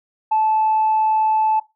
sine tone, 871 Hz, A5, 18 cents flat, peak -13 dBFS, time 0.31-1.6 s, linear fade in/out 10 ms, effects noise-tail reverb RT60 0.2 s tail -18 dB re dry + tanh soft clip ceiling -10 dBFS

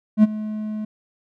triangle tone with ADSR envelope, 214.2 Hz, A3, 46 cents flat, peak -5 dBFS, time 0.17-0.85 s, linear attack 64 ms, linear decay 25 ms, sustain -18 dB, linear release 6 ms, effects none

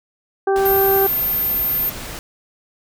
harmonic tone, 390 Hz, G4, 9 cents flat, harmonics 1 / 2 / 3 / 4, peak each -15 / -20 / -30 / -29 dBFS, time 0.47-1.07 s, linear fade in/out 5 ms
pink noise, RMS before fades -31 dBFS, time 0.56-2.19 s, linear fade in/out 0 ms
sine tone, 13180 Hz, G#9, 14 cents flat, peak -17 dBFS, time 0.65-1.9 s, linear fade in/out 10 ms
effects none

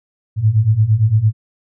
sine beating tone pair, 103.83 / 112.63 Hz, G#2 / A2, 0 / +41 cents, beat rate 8.8 Hz, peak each -15 / -12 dBFS, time 0.36-1.33 s, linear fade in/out 50 ms, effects none

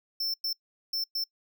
square tone bursts at uneven times, 5350 Hz, E8, 25 cents sharp, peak -28 dBFS, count 4, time 0.2-0.34 / 0.44-0.53 / 0.93-1.04 / 1.15-1.24 s, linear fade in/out 5 ms, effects noise-tail reverb RT60 0.1 s tail -25 dB re dry

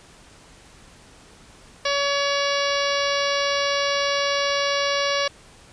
harmonic tone, 565 Hz, C#5, 33 cents sharp, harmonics 1 / 2 / 3 / 4 / 5 / 6 / 7 / 8 / 9 / 10, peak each -24 / -27 / -29 / -30 / -31 / -32 / -32 / -33 / -34 / -34 dBFS, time 1.85-5.28 s, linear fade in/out 5 ms, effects pink hiss -49 dBFS RMS until 5.72 s + resampled to 22050 Hz

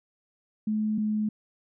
sine tone pair in turn, 214.6 / 213.4 Hz, A3 / G#3, -43 / +47 cents, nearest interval unison, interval 10 cents, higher first, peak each -24 dBFS, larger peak neither, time 0.67-0.98 / 0.98-1.29 s, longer neither, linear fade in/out 5 ms, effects none

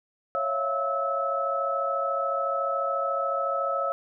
sine tone cluster, 552 / 659 / 693 / 1300 Hz, C#5 / E5 / F5 / E6, -7 / -1 / -14 / -24 cents, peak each -29 / -34 / -34 / -27 dBFS, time 0.35-3.92 s, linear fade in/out 0 ms, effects none

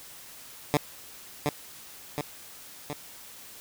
10% pulse tone with echo, 146.83 Hz, D3, in tune, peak -12 dBFS, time 0.74-0.77 s, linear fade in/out 0 ms, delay 720 ms, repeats 3, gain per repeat -4 dB, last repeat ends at 2.93 s, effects white hiss -47 dBFS RMS until 3.6 s

